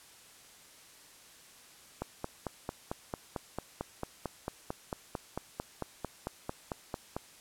click train, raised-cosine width 1 ms, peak -20 dBFS, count 24, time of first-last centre 2.02-7.165 s, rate 4.47 Hz, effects white hiss -56 dBFS RMS until 7.4 s + low-pass 11000 Hz 12 dB/octave

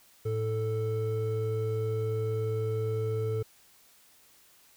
triangle tone pair together, 110 / 440.5 Hz, A2 / A4, 0 / +2 cents, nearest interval 2 octaves, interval 2402 cents, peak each -28 / -29 dBFS, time 0.25-3.43 s, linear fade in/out 10 ms, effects white hiss -60 dBFS RMS until 4.76 s

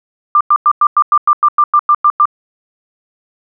sine tone bursts, 1189 Hz, D6, 21 cents sharp, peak -5 dBFS, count 13, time 0.35-2.255 s, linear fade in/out 2 ms, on 57 ms, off 97 ms, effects none

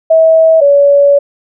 sine tone pair in turn, 646 / 567.4 Hz, E5 / C#5, -35 / +40 cents, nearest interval major second, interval 225 cents, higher first, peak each -3 dBFS, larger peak neither, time 0.1-0.61 / 0.61-1.19 s, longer second, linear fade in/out 10 ms, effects none

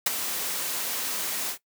white noise with ADSR envelope, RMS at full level -20 dBFS, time 0.06-1.58 s, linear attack 6 ms, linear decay 19 ms, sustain -10 dB, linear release 85 ms, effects noise-tail reverb RT60 0.1 s tail -17 dB re dry + high-pass 200 Hz 12 dB/octave

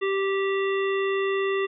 harmonic tone, 390.6 Hz, G4, 6 cents flat, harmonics 1 / 3 / 5 / 7 / 9, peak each -23 / -32 / -32 / -36 / -41 dBFS, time 0.01-1.67 s, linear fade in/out 20 ms, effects none

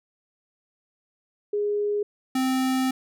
sine / square tone pair in turn, 413.3 / 260.4 Hz, G#4 / C4, -8 / -8 cents, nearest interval minor sixth, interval 800 cents, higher first, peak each -22 / -22 dBFS, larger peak neither, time 1.53-2.03 / 2.35-2.91 s, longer second, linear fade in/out 5 ms, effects none

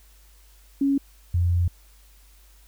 sine tone pair in turn, 277.2 / 87.31 Hz, C#4 / F2, 0 / 0 cents, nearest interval octave + minor sixth, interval 2000 cents, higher first, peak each -18 dBFS, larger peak neither, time 0.81-0.98 / 1.34-1.68 s, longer second, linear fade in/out 5 ms, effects added 50 Hz sine -51 dBFS peak until 2.67 s + white hiss -58 dBFS RMS until 2.67 s

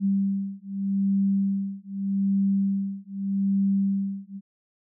sine beating tone pair, 196 / 196.82 Hz, G3 / G3, 0 / +7 cents, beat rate 0.82 Hz, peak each -25 dBFS, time 0-4.41 s, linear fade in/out 50 ms, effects none

